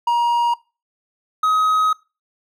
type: tone pair in turn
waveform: triangle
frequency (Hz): 948 / 1265.4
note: A#5 / D#6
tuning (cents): +29 / +29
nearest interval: perfect fourth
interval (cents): 500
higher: second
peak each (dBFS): -12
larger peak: neither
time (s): 0.07-0.54 / 1.43-1.93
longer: second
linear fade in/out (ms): 5
effects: noise-tail reverb RT60 0.3 s tail -22 dB re dry